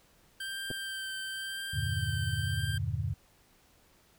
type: tone with vibrato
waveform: 25% pulse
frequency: 1568 Hz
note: G6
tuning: in tune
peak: -32 dBFS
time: 0.4-2.78 s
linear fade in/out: 5 ms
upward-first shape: sine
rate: 0.97 Hz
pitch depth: 15 cents each way
type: clicks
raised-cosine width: 2 ms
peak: -26 dBFS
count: 2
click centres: 0.704 / 0.712 s
type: chord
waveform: sine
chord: E half-diminished seventh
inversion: none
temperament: just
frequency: 82.41 / 98.89 / 118.67 / 148.33 Hz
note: E2 / G2 / Bb2 / D3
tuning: 0 / +16 / +31 / +18 cents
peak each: -36 / -34 / -35 / -37 dBFS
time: 1.73-3.14 s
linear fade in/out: 10 ms
effects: pink hiss -64 dBFS RMS until 4.18 s